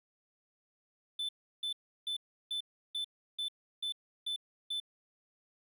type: tone bursts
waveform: triangle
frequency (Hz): 3518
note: A7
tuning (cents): -1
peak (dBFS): -32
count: 9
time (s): 1.19-4.801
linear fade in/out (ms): 5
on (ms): 99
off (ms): 340
effects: none